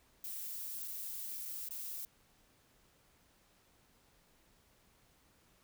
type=noise with dropouts; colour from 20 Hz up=violet; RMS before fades=-43 dBFS; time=0.24-2.05 s; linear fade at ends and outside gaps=1 ms; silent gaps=0.877-0.881 / 1.454-1.457 / 1.688-1.708 s; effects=pink hiss -69 dBFS RMS until 5.63 s